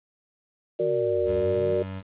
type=chord; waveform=sine; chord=Gb augmented; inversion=none; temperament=equal; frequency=370 / 466.2 / 587.3 Hz; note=Gb4 / Bb4 / D5; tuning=0 / 0 / 0 cents; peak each=-26 dBFS; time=0.79-1.83 s; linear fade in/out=10 ms
type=exponential two-way sweep; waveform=triangle; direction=down then up; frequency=169.4 to 69.3 to 169.4 Hz; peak=-35 dBFS; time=0.8-1.74 s; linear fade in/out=5 ms; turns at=1.35 s
type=tone; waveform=25% pulse; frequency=95.4 Hz; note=G2; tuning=47 cents flat; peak=-29 dBFS; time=1.25-2.03 s; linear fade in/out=50 ms
effects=resampled to 8000 Hz + 9-bit